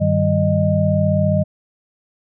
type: tone cluster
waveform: sine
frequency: 97.7 / 153 / 192.4 / 616 Hz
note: G2 / D#3 / G3 / D#5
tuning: -5 / -29 / -32 / -17 cents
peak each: -19 dBFS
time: 0-1.44 s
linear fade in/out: 20 ms
effects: none